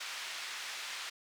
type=band-pass noise; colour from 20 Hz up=pink; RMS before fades=-42 dBFS; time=0-1.1 s; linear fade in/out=10 ms; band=1600 to 5600 Hz; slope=12 dB/octave; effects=none